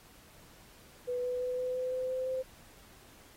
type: tone with pitch steps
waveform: sine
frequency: 493.9 / 497.3 / 500.8 / 504.3 / 507.8 / 511.3 / 514.9 / 518.5 Hz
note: B4 / B4 / B4 / B4 / B4 / C5 / C5 / C5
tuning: 0 / +12 / +24 / +36 / +48 / -40 / -28 / -16 cents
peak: -31 dBFS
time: 1.07-2.43 s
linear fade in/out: 20 ms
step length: 170 ms
effects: pink hiss -58 dBFS RMS until 3.36 s + AAC 48 kbps